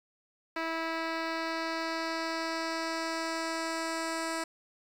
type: tone with low-pass filter sweep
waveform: 10% pulse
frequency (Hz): 326.4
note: E4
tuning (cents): -17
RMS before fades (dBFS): -34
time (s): 0.56-4.44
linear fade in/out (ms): 5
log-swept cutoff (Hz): 3300 to 8700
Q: 1.5
effects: 9-bit